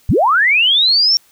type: linear sweep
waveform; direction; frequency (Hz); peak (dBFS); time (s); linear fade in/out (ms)
sine; up; 51.6 to 5588; -9; 0.09-1.17; 0
effects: white hiss -52 dBFS RMS until 1.31 s